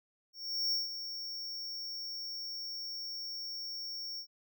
square tone with ADSR envelope, 5490 Hz, F8, 31 cents flat, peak -29 dBFS, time 0.33-4.27 s, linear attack 390 ms, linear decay 160 ms, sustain -10 dB, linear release 82 ms, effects none

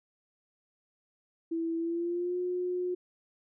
sine tone with pitch glide, 330.2 to 360.1 Hz, E4 to F#4, +3 to -47 cents, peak -29 dBFS, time 1.51-2.95 s, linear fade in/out 10 ms, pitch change +150 cents, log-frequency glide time 1.77-2.38 s, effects none

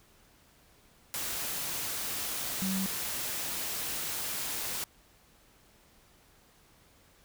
sine tone in noise, 190.9 Hz, G3, 46 cents flat, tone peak -30 dBFS, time 2.62-2.86 s, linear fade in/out 0 ms, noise white, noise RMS -35 dBFS, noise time 1.14-4.84 s, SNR +2 dB, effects pink hiss -62 dBFS RMS until 7.24 s

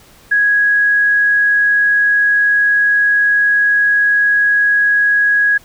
sine tone, 1661.2 Hz, G#6, in tune, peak -9 dBFS, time 0.31-5.58 s, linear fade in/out 10 ms, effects pink hiss -45 dBFS RMS until 5.64 s

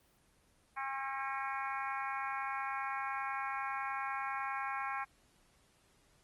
harmonic tone with a mistuned harmonic, 270 Hz, C#4, 45 cents flat, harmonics 3 / 4 / 5 / 6 / 7 / 8 / 9, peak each -41 / -40 / -44 / -44 / -48 / -46 / -50 dBFS, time 0.76-5.05 s, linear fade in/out 20 ms, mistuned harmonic 8, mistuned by +36 cents, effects pink hiss -69 dBFS RMS until 6.23 s + Opus 24 kbps

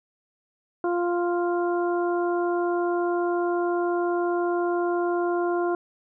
harmonic tone, 349.2 Hz, F4, in tune, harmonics 1 / 2 / 3 / 4, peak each -23 / -29 / -33 / -35 dBFS, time 0.84-5.75 s, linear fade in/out 2 ms, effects none

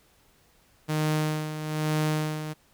sawtooth tone with tremolo, 154.1 Hz, D#3, 16 cents flat, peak -19 dBFS, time 0.88-2.54 s, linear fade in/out 20 ms, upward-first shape sine, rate 1.1 Hz, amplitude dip 65%, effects pink hiss -62 dBFS RMS until 2.73 s

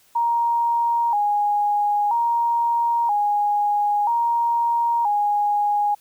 sine tone with vibrato, 880 Hz, A5, in tune, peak -17 dBFS, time 0.15-5.95 s, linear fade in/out 10 ms, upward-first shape square, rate 0.51 Hz, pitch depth 110 cents each way, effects white hiss -57 dBFS RMS until 6 s

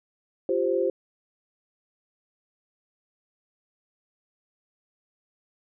sine chord, F suspended second, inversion none, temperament just, 349.2 / 392.9 / 523.8 Hz, F4 / G4 / C5, 0 / +4 / +2 cents, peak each -27 / -26 / -25 dBFS, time 0.49-0.9 s, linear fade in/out 2 ms, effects none

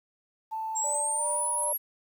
sine tone with pitch glide, 883 to 951.9 Hz, A5 to A#5, +6 to +36 cents, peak -30 dBFS, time 0.51-1.73 s, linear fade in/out 20 ms, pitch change +130 cents, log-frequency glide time 1.15-1.27 s
sine exponential sweep, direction up, 7459 to 11490 Hz, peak -26 dBFS, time 0.75-1.78 s, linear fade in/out 20 ms
sine tone with tremolo, 587.3 Hz, D5, in tune, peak -31 dBFS, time 0.84-1.73 s, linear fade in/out 2 ms, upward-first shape sine, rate 2.6 Hz, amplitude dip 65%
effects tanh soft clip ceiling -21 dBFS + 10-bit

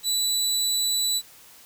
25% pulse tone, 3958 Hz, B7, 3 cents sharp, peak -18 dBFS, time 0.03-1.22 s, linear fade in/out 50 ms, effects white hiss -50 dBFS RMS until 1.65 s

